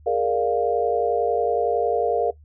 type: chord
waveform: sine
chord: Bb dominant seventh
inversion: third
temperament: equal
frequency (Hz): 415.3 / 466.2 / 587.3 / 698.5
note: Ab4 / Bb4 / D5 / F5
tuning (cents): 0 / 0 / 0 / 0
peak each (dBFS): -26 / -21 / -27 / -24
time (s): 0.06-2.31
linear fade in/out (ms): 10
effects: noise-tail reverb RT60 0.1 s tail -17 dB re dry + added 75 Hz sine -46 dBFS peak until 2.44 s